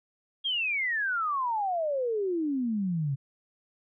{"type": "exponential sweep", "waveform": "sine", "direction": "down", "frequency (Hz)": [3300, 131.9], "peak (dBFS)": -26, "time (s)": [0.44, 3.16], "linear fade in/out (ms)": 20, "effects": []}